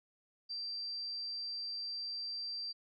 sine tone, 4699 Hz, D8, in tune, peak -38 dBFS, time 0.49-2.73 s, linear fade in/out 20 ms, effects none

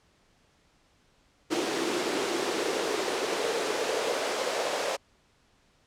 pink noise with high-pass filter sweep, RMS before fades -29 dBFS, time 1.5-4.97 s, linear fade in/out 20 ms, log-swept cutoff 330 to 540 Hz, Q 3.6, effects pink hiss -65 dBFS RMS until 5.86 s + low-pass 7000 Hz 12 dB/octave

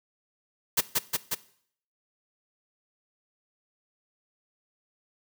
white noise with echo, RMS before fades -22 dBFS, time 0.77-0.81 s, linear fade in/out 10 ms, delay 180 ms, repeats 3, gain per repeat -2 dB, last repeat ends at 1.35 s, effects noise-tail reverb RT60 0.6 s tail -18 dB re dry

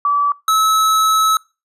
sine / square tone pair in turn, 1152 / 1295.7 Hz, D6 / E6, -34 / -30 cents, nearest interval major second, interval 204 cents, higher second, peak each -12 dBFS, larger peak neither, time 0.05-0.32 / 0.48-1.37 s, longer second, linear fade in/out 2 ms, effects noise-tail reverb RT60 0.3 s tail -25 dB re dry + resampled to 32000 Hz

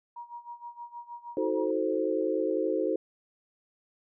sine tone with tremolo, 951 Hz, A#5, 34 cents sharp, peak -37 dBFS, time 0.16-1.71 s, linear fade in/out 5 ms, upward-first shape sine, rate 6.4 Hz, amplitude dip 85%
sine chord, D# diminished seventh, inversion none, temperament equal with one note detuned, 317.5 / 370 / 440 / 523.3 Hz, D#4 / F#4 / A4 / C5, +35 / 0 / 0 / 0 cents, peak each -31 dBFS, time 1.37-2.96 s, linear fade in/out 2 ms
effects none

